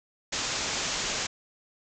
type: low-pass noise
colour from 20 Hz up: white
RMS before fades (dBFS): -31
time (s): 0.32-1.27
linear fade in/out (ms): 10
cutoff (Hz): 7400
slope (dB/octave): 96
effects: none